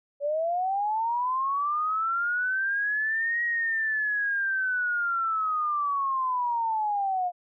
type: linear two-way sweep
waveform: sine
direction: up then down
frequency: 562 to 1900 to 703 Hz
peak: -24 dBFS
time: 0.2-7.32 s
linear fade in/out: 50 ms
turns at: 3.43 s
effects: none